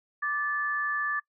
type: tone pair together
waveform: sine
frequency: 1175 / 1741.8 Hz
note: D6 / A6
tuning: +1 / -18 cents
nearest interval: perfect fifth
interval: 681 cents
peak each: -31 / -28 dBFS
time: 0.22-1.2 s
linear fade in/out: 10 ms
effects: noise-tail reverb RT60 0.1 s tail -22 dB re dry